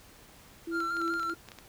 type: tone with tremolo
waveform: sine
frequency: 333.8 Hz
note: E4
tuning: 22 cents sharp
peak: -31 dBFS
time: 0.67-1.34 s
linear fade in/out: 5 ms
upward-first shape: sine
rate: 3.1 Hz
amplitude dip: 85%
type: tone with vibrato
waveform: triangle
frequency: 1372 Hz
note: F6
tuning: 31 cents flat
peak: -28 dBFS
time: 0.71-1.35 s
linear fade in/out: 50 ms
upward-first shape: square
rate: 5.1 Hz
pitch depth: 31 cents each way
type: clicks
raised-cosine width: 0.2 ms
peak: -28 dBFS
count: 11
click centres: 0.804 / 0.968 / 1.016 / 1.079 / 1.139 / 1.196 / 1.231 / 1.297 / 1.487 / 1.518 / 1.587 s
effects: pink hiss -55 dBFS RMS until 1.68 s